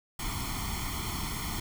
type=noise with comb filter; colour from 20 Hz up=pink; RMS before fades=-34 dBFS; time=0.19-1.6 s; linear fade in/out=5 ms; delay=0.92 ms; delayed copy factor=+0.95; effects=none